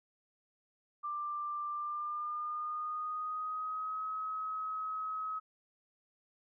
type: tone with pitch glide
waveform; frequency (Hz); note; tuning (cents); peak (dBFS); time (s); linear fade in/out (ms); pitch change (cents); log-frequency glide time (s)
sine; 1184 to 1276.3; D6 to D#6; +14 to +44; -35; 1.03-5.4; 20; +130; 1.71-4.03
effects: none